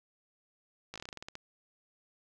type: slowing click train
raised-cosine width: 0.2 ms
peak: -25 dBFS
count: 12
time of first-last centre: 0.94-1.354 s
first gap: 17 ms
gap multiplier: 1.15
effects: none